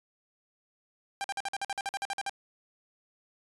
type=tone bursts; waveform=sawtooth; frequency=793 Hz; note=G5; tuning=20 cents sharp; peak=-27 dBFS; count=14; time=1.21-2.295 s; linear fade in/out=0 ms; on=32 ms; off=49 ms; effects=resampled to 24000 Hz